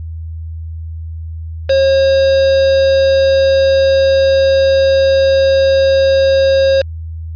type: tone with quantisation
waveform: triangle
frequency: 540 Hz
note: C#5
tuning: 45 cents flat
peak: -6 dBFS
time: 1.69-6.82 s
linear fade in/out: 10 ms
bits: 3
effects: added 81 Hz sine -22 dBFS peak until 7.35 s + resampled to 11025 Hz